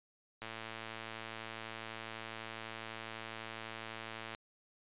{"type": "click train", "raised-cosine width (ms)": 0.3, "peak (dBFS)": -27, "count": 441, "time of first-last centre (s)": [0.42, 4.349], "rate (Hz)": 112, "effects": ["resampled to 8000 Hz"]}